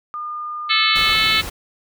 sine tone, 1213 Hz, D#6, 44 cents flat, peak -25 dBFS, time 0.14-1.13 s, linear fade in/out 0 ms
harmonic tone, 436.3 Hz, A4, 15 cents flat, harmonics 3 / 4 / 5 / 6 / 7 / 8 / 9 / 10, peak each -23 / -26 / -20 / -24 / -22 / -23 / -21 / -24 dBFS, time 0.69-1.42 s, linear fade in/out 20 ms
pink noise, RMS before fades -30 dBFS, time 0.95-1.5 s, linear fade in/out 10 ms
effects none

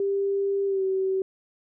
sine tone with pitch glide, 396.1 to 381.3 Hz, G4 to G4, +18 to -48 cents, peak -22 dBFS, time 0-1.22 s, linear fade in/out 2 ms, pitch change -66 cents, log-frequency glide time 0.66-0.83 s, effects none

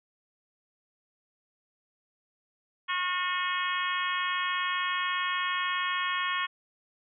harmonic tone with a mistuned harmonic, 363.5 Hz, F#4, 31 cents flat, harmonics 3 / 4 / 5 / 6 / 7 / 8 / 9, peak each -31 / -37 / -33 / -37 / -38 / -39 / -37 dBFS, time 2.88-6.47 s, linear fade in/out 20 ms, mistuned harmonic 4, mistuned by -30 cents, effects none

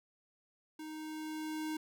square tone with level ramp, 311.1 Hz, D#4, in tune, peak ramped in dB -44 to -36 dBFS, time 0.79-1.77 s, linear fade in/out 5 ms, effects none

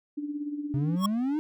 sine tone with tremolo, 292.9 Hz, D4, 5 cents flat, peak -28 dBFS, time 0.17-0.96 s, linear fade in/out 10 ms, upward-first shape sine, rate 17 Hz, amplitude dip 60%
triangle exponential sweep, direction up, 130.81 to 315.7 Hz, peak -23 dBFS, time 0.74-1.39 s, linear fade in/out 0 ms
square tone with exponential growth, 1100 Hz, C#6, 14 cents flat, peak -23 dBFS, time 0.96-1.06 s, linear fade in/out 5 ms, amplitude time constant 21 ms
effects none

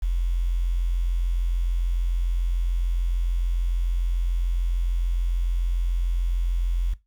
sine tone with quantisation, 43.43 Hz, F1, 9 cents flat, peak -20 dBFS, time 0.02-6.94 s, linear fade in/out 10 ms, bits 8, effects noise-tail reverb RT60 0.2 s tail -17 dB re dry

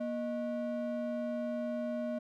triangle ring-modulated tone, 428.1 Hz, A4, 47 cents flat, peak -28 dBFS, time 0-2.19 s, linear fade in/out 10 ms, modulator 190 Hz, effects none

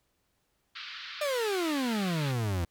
white band-pass noise, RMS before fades -42 dBFS, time 0.75-2.32 s, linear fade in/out 10 ms, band 1200 to 4500 Hz, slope 48 dB/octave
40% pulse exponential sweep, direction down, 612 to 81.7 Hz, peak -27 dBFS, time 1.21-2.65 s, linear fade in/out 5 ms
effects pink hiss -75 dBFS RMS until 2.7 s

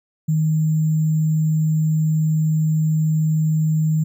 sine tone with sample-and-hold, 156.5 Hz, D#3, 10 cents sharp, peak -15 dBFS, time 0.28-4.04 s, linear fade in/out 10 ms, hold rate 7350 Hz, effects none

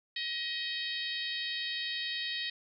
harmonic tone, 631 Hz, D#5, 24 cents sharp, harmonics 3 / 4 / 5 / 6 / 7 / 8, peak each -39 / -43 / -40 / -38 / -41 / -50 dBFS, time 0.16-2.5 s, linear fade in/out 5 ms, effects none

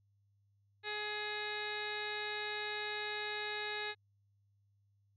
harmonic tone, 420 Hz, G#4, 19 cents sharp, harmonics 1 / 2 / 3 / 4 / 5 / 6 / 7 / 8 / 9 / 10, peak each -45 / -46 / -52 / -43 / -46 / -47 / -54 / -56 / -46 / -51 dBFS, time 0.83-3.95 s, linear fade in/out 50 ms, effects added 100 Hz sine -70 dBFS peak until 5.16 s

